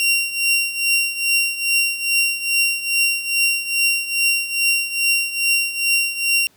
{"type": "tone with tremolo", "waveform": "sawtooth", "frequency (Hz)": 2756, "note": "F7", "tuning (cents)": -24, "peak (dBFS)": -10, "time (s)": [0, 6.47], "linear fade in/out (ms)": 0, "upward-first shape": "triangle", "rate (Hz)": 2.4, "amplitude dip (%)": 80, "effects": ["pink hiss -55 dBFS RMS until 6.56 s", "high-pass 100 Hz 12 dB/octave"]}